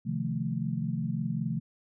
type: chord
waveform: sine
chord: F dominant seventh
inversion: second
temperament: equal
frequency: 130.81 / 155.56 / 174.61 / 220 Hz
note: C3 / Eb3 / F3 / A3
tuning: 0 / 0 / 0 / 0 cents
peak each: -34 dBFS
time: 0.05-1.6 s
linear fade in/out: 20 ms
effects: none